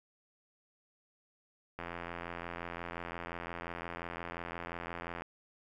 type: click train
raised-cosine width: 0.5 ms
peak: -25 dBFS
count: 295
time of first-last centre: 1.79-5.221 s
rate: 85.7 Hz
effects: 11-bit